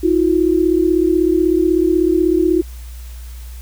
sine tone pair together, 323.8 / 360 Hz, E4 / F#4, -31 / -47 cents, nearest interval major second, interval 184 cents, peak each -14 dBFS, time 0.03-2.62 s, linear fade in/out 10 ms, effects added 60 Hz sine -29 dBFS peak until 3.61 s + white hiss -44 dBFS RMS until 3.61 s

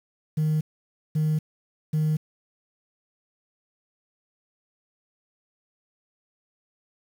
sine tone bursts, 154.6 Hz, D#3, 11 cents flat, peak -18 dBFS, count 3, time 0.37-2.17 s, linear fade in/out 10 ms, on 240 ms, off 540 ms, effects tanh soft clip ceiling -19 dBFS + 8-bit

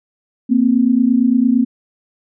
sine tone pair together, 232.8 / 261.6 Hz, A#3 / C4, -2 / 0 cents, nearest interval major second, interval 202 cents, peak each -13 dBFS, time 0.49-1.65 s, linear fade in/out 20 ms, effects none

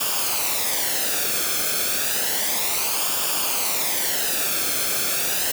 white noise with flanger, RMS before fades -23 dBFS, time 0-5.52 s, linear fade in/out 10 ms, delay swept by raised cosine 0.49 to 1.05 ms, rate 0.31 Hz, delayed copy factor -0.6, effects none

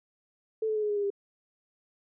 sine tone with pitch steps, 440 / 433.2 / 426.5 / 419.9 / 413.4 / 407 / 400.7 Hz, A4 / A4 / G#4 / G#4 / G#4 / G#4 / G4, 0 / -27 / +46 / +19 / -8 / -35 / +38 cents, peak -26 dBFS, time 0.62-1.103 s, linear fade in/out 5 ms, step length 69 ms, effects none

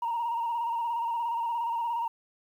sine tone with vibrato, 934 Hz, A#5, 3 cents sharp, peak -26 dBFS, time 0.02-2.08 s, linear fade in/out 5 ms, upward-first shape square, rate 17 Hz, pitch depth 34 cents each way, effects tanh soft clip ceiling -24 dBFS + 10-bit

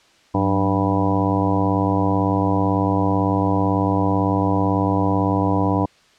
harmonic tone with a mistuned harmonic, 98 Hz, G2, in tune, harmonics 1 / 2 / 3 / 4 / 5 / 6 / 7 / 8 / 9 / 10, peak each -22 / -24 / -21 / -32 / -27 / -31 / -28 / -28 / -31 / -25 dBFS, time 0.34-5.86 s, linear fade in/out 10 ms, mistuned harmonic 2, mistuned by -100 cents, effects white hiss -54 dBFS RMS until 6.18 s + low-pass 5000 Hz 12 dB/octave

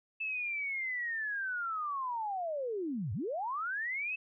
sine linear two-way sweep, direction down then up, 2639 to 88 to 2639 Hz, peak -33 dBFS, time 0.2-4.16 s, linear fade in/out 10 ms, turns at 3.13 s, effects none

